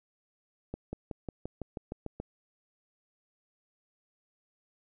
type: accelerating click train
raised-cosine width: 2 ms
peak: -23 dBFS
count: 10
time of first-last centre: 0.74-2.2 s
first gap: 190 ms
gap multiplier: 0.96
effects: none